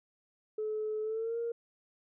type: tone with pitch glide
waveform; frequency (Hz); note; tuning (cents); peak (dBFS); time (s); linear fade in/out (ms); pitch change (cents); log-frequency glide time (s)
sine; 430.4 to 466.7; A4 to A#4; -38 to +2; -31; 0.58-1.52; 5; +140; 1.02-1.38
effects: tanh soft clip ceiling -27 dBFS